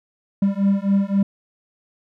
triangle beating tone pair, 196 / 199.8 Hz, G3 / G3, 0 / +33 cents, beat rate 3.8 Hz, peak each -17 dBFS, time 0.42-1.23 s, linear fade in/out 5 ms, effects none

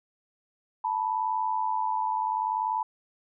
sine tone pair together, 880 / 980.6 Hz, A5 / B5, 0 / -13 cents, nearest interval major second, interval 187 cents, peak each -28 dBFS, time 0.84-2.83 s, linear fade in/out 5 ms, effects none

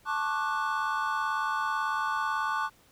triangle chord, D major seventh, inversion second, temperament equal with one note detuned, 880 / 1096.6 / 1174.7 / 1480 Hz, A5 / C#6 / D6 / F#6, 0 / -19 / 0 / 0 cents, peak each -31 dBFS, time 0.05-2.7 s, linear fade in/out 50 ms, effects pink hiss -61 dBFS RMS until 2.91 s

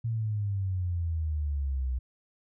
sine exponential sweep, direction down, 116.54 to 61.9 Hz, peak -27 dBFS, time 0.04-1.99 s, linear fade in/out 10 ms, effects none

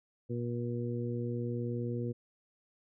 harmonic tone, 119.7 Hz, A#2, 46 cents sharp, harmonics 1 / 2 / 3 / 4, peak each -35 / -38 / -40 / -41 dBFS, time 0.29-2.13 s, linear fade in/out 20 ms, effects none

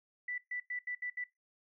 sine tone bursts at uneven times, 1975.5 Hz, B6, in tune, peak -36 dBFS, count 6, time 0.28-0.38 / 0.51-0.6 / 0.7-0.79 / 0.87-0.95 / 1.02-1.1 / 1.17-1.24 s, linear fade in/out 5 ms, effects noise-tail reverb RT60 0.2 s tail -19 dB re dry

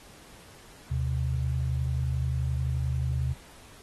sine tone pair together, 77.05 / 128.4 Hz, D#2 / C3, -16 / -32 cents, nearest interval major sixth, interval 884 cents, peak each -28 dBFS, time 0.9-3.34 s, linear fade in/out 20 ms, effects pink hiss -52 dBFS RMS until 3.82 s + AAC 32 kbps

